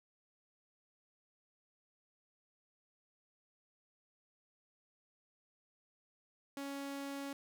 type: tone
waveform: sawtooth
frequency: 278.4 Hz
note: C#4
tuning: 8 cents sharp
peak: -37 dBFS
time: 6.57-7.33 s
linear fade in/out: 2 ms
effects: none